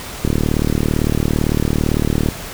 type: click train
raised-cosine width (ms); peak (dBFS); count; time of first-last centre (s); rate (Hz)
3; -3; 78; 0.25-2.287; 37.8
effects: pink hiss -30 dBFS RMS until 2.53 s